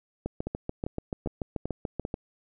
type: two click trains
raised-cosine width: 2 ms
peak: -17 / -18 dBFS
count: 14 / 5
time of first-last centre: 0.26-2.141 / 0.47-2.051 s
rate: 6.91 / 2.53 Hz
effects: none